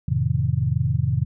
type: chord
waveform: sine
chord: F dominant seventh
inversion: none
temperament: just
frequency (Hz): 87.31 / 109.13 / 130.96 / 157.15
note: F2 / A2 / C3 / Eb3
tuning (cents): 0 / -14 / +2 / +18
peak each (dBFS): -26 / -24 / -22 / -26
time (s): 0.08-1.25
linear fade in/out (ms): 5
effects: none